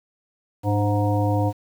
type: harmonic tone with a mistuned harmonic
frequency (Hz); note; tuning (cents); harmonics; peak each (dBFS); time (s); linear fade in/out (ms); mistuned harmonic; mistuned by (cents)
103.83; G#2; 0; 1 / 3 / 5 / 7 / 9; -20 / -25 / -27 / -28 / -30; 0.63-1.53; 50; 3; -65
effects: 8-bit